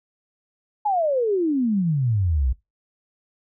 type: exponential sweep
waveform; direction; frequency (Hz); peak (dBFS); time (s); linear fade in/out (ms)
sine; down; 862 to 58.27; -18; 0.85-2.53; 10
effects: noise-tail reverb RT60 0.2 s tail -20 dB re dry